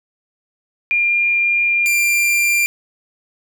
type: tone pair in turn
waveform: sine / 45% pulse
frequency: 2401 / 2379 Hz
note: D7 / D7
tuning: +38 / +22 cents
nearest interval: unison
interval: 16 cents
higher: first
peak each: -13 dBFS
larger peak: neither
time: 0.91-1.86 / 1.86-2.66 s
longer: first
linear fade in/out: 0 ms
effects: none